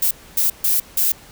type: noise bursts at uneven times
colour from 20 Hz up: violet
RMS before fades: -17 dBFS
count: 4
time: 0.02-0.11 / 0.37-0.5 / 0.64-0.8 / 0.97-1.12 s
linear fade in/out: 5 ms
effects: pink hiss -44 dBFS RMS until 1.31 s